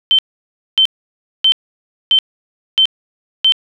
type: tone bursts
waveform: sine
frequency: 3097 Hz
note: G7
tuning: 22 cents flat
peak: -7 dBFS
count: 6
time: 0.11-3.522 s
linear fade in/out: 0 ms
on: 77 ms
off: 590 ms
effects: none